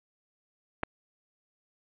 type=clicks; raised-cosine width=0.5 ms; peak=-27 / -13 dBFS; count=2; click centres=0.831 / 0.834 s; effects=resampled to 8000 Hz